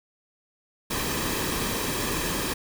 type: noise with comb filter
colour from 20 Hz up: pink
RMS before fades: -28 dBFS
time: 0.9-2.54 s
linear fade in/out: 10 ms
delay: 1.4 ms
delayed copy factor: -0.5
effects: none